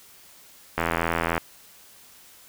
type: click train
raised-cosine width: 0.5 ms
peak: -8 dBFS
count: 51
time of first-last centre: 0.78-1.379 s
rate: 83.5 Hz
effects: white hiss -51 dBFS RMS until 2.48 s